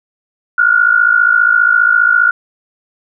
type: tone pair together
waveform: sine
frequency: 1406 / 1460.9 Hz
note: F6 / F#6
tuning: +11 / -22 cents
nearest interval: minor second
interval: 67 cents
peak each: -10 dBFS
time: 0.58-2.31 s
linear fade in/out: 5 ms
effects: none